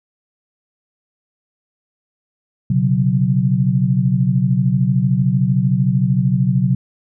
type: chord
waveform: sine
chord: B suspended second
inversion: none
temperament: equal with one note detuned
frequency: 125.41 / 138.59 / 185 Hz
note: B2 / C#3 / F#3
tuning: +27 / 0 / 0 cents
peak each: -17 dBFS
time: 2.7-6.75 s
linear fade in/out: 5 ms
effects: none